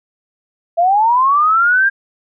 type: linear sweep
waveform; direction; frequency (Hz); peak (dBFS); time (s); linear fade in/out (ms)
sine; up; 659.3 to 1619; -9; 0.77-1.9; 20
effects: none